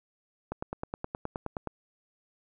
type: click train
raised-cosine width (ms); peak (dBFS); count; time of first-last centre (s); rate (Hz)
1; -19; 12; 0.52-1.673; 9.54
effects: none